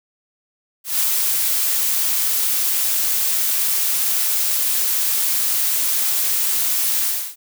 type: noise with ADSR envelope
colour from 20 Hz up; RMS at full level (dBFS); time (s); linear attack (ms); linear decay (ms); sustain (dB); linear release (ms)
blue; -17; 0.84-7.36; 160; 64; -2; 310
effects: none